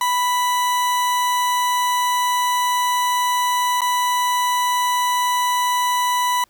40% pulse tone with dropouts, 987.8 Hz, B5, in tune, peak -16 dBFS, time 0.01-6.44 s, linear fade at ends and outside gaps 2 ms, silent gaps 3.808-3.817 s, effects pink hiss -60 dBFS RMS until 6.49 s

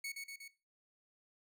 sawtooth tone with echo, 2217 Hz, C#7, in tune, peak -36 dBFS, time 0.04-0.12 s, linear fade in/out 5 ms, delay 120 ms, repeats 3, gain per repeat -3 dB, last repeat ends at 0.48 s, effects noise-tail reverb RT60 0.3 s tail -17 dB re dry

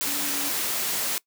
sine tone in noise, 285 Hz, C#4, 48 cents sharp, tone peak -36 dBFS, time 0.07-0.5 s, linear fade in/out 0 ms, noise white, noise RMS -27 dBFS, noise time 0.01-1.18 s, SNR -12 dB, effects noise-tail reverb RT60 0.1 s tail -22 dB re dry + high-pass 150 Hz 12 dB/octave

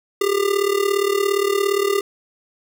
square tone with amplitude modulation, 399.9 Hz, G4, 35 cents sharp, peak -14 dBFS, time 0.21-2.01 s, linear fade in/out 5 ms, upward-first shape sine, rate 37.3 Hz, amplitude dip 80%, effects none

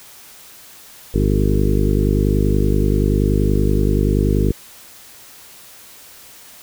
harmonic tone with a mistuned harmonic, 50.5 Hz, G#1, 48 cents flat, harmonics 1 / 2 / 3 / 4 / 5 / 6 / 7 / 8 / 9, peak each -17 / -20 / -22 / -23 / -24 / -25 / -25 / -26 / -27 dBFS, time 1.14-4.52 s, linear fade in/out 5 ms, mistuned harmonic 8, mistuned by -27 cents, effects white hiss -42 dBFS RMS until 6.62 s

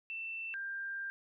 sine tone pair in turn, 2675 / 1590.6 Hz, E7 / G6, +25 / +25 cents, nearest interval major sixth, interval 900 cents, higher first, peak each -38 / -37 dBFS, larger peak second, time 0.1-0.54 / 0.54-1.1 s, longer second, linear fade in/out 0 ms, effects none

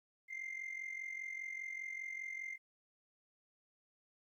sine tone with amplitude modulation, 2097 Hz, C7, 3 cents sharp, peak -36 dBFS, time 0.28-2.58 s, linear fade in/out 50 ms, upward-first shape sine, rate 45 Hz, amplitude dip 80%, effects tanh soft clip ceiling -38 dBFS + 13-bit

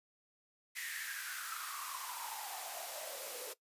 white noise with high-pass filter sweep, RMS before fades -43 dBFS, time 0.75-3.54 s, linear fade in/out 20 ms, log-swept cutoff 2000 to 460 Hz, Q 7.7, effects noise-tail reverb RT60 0.1 s tail -18 dB re dry + resampled to 32000 Hz

